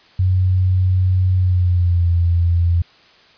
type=tone with pitch glide; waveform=sine; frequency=92.5 to 85.81 Hz; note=F#2 to F2; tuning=0 to -30 cents; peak=-12 dBFS; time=0.19-2.82 s; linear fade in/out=5 ms; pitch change=-130 cents; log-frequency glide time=1.35-2.1 s; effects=white hiss -49 dBFS RMS until 3.37 s + resampled to 11025 Hz